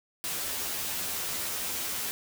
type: noise with comb filter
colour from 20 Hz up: white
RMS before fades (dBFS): -33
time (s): 0.24-2.11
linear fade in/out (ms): 0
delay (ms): 12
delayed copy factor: +0.7
effects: none